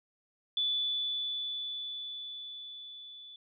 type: tone with level ramp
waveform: sine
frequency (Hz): 3470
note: A7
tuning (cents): -25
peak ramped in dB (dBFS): -27 to -47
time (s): 0.57-3.36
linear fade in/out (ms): 2
effects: none